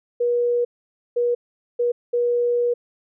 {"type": "tone bursts at uneven times", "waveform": "sine", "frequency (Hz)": 481.4, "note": "B4", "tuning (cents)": -44, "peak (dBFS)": -17, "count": 4, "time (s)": [[0.2, 0.65], [1.16, 1.35], [1.79, 1.92], [2.13, 2.74]], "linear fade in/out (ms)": 10, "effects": []}